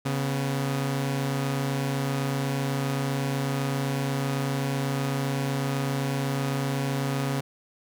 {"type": "tone pair together", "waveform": "sawtooth", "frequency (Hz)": [138.1, 248.3], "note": ["C#3", "B3"], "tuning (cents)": [-6, 9], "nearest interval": "minor seventh", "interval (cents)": 1015, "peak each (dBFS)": [-22, -29], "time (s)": [0.05, 7.41], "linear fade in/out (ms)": 10, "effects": []}